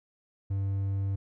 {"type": "tone", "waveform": "triangle", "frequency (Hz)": 98, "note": "G2", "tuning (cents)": 0, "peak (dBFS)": -25, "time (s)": [0.5, 1.16], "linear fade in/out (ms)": 10, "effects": []}